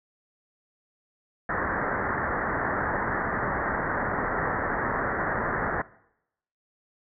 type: low-pass noise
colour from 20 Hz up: white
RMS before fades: -28 dBFS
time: 1.49-5.82 s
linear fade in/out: 5 ms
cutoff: 1900 Hz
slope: 96 dB/octave
effects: noise-tail reverb RT60 0.8 s tail -21 dB re dry